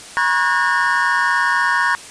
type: tone cluster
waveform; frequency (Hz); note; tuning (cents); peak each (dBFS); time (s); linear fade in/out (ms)
triangle; 958 / 1094 / 1460 / 1634 / 1816; A#5 / C#6 / F#6 / G#6 / A#6; +47 / -23 / -24 / -29 / -46; -19; 0.17-1.95; 0
effects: white hiss -36 dBFS RMS until 2.1 s + resampled to 22050 Hz